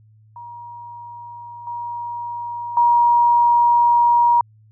sine tone with level steps, 951 Hz, A#5, 34 cents sharp, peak -33 / -25 / -11 dBFS, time 0.36-4.41 s, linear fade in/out 2 ms, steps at 1.67 / 2.77 s, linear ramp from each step 2 ms, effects added 108 Hz sine -48 dBFS peak until 4.71 s

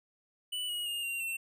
square tone with pitch steps, 2970 / 2900 / 2833 / 2766 / 2702 Hz, F#7 / F#7 / F7 / F7 / E7, +6 / -35 / +24 / -17 / +42 cents, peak -34 dBFS, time 0.52-1.37 s, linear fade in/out 10 ms, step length 170 ms, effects none

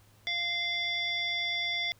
harmonic tone, 693 Hz, F5, 14 cents flat, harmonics 1 / 3 / 5 / 7 / 8, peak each -43 / -32 / -32 / -43 / -44 dBFS, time 0.27-1.92 s, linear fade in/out 0 ms, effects added 104 Hz sine -60 dBFS peak until 1.99 s + pink hiss -63 dBFS RMS until 1.99 s

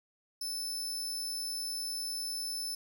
sawtooth tone, 5270 Hz, E8, 1 cent flat, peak -32 dBFS, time 0.41-2.75 s, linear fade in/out 5 ms, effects none

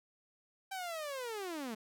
sawtooth linear sweep, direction down, 784 to 208.5 Hz, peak -35 dBFS, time 0.71-1.75 s, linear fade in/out 10 ms, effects none

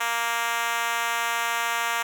5% pulse tone with high-pass filter, 233.1 Hz, A#3, in tune, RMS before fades -26 dBFS, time 0-2.03 s, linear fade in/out 10 ms, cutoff 900 Hz, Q 1.4, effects none

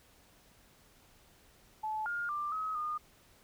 sine tone with pitch steps, 865 / 1415 / 1186 / 1275 / 1221 Hz, A5 / F6 / D6 / D#6 / D#6, -30 / +22 / +17 / +42 / -33 cents, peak -33 dBFS, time 1.83-2.98 s, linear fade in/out 10 ms, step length 230 ms, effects pink hiss -63 dBFS RMS until 3.43 s

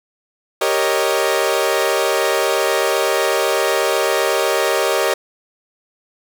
sawtooth chord, Eb dominant seventh, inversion first, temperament equal, 392 / 466.2 / 554.4 / 622.3 Hz, G4 / Bb4 / Db5 / Eb5, 0 / 0 / 0 / 0 cents, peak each -17 dBFS, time 0.61-5.14 s, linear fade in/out 5 ms, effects none

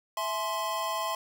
square chord, E augmented, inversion none, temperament equal with one note detuned, 659.3 / 850 / 1046.5 Hz, E5 / G#5 / B#5, 0 / +40 / 0 cents, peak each -36 / -37 / -32 dBFS, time 0.17-1.15 s, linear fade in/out 2 ms, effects none

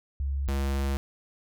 sine / square tone pair in turn, 69 / 68.66 Hz, C#2 / C#2, -7 / -16 cents, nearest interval unison, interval 9 cents, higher first, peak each -26 dBFS, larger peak neither, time 0.2-0.48 / 0.48-0.97 s, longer second, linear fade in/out 0 ms, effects none

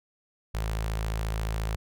sawtooth tone with notch filter, 54.3 Hz, A1, 22 cents flat, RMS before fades -30 dBFS, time 0.54-1.76 s, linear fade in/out 10 ms, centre 270 Hz, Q 0.93, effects none

